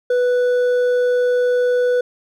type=tone with hard clipping; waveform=triangle; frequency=493.9 Hz; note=B4; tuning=in tune; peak=-15 dBFS; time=0.1-2.01 s; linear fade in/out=5 ms; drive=8 dB; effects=none